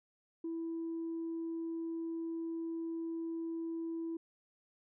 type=tone; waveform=sine; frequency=330 Hz; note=E4; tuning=2 cents sharp; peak=-35 dBFS; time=0.44-4.17 s; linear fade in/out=5 ms; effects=tanh soft clip ceiling -33 dBFS